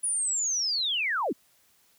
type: linear sweep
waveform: sine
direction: down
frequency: 9900 to 180 Hz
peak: -25 dBFS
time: 0.03-1.33 s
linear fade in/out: 10 ms
effects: white hiss -64 dBFS RMS until 1.98 s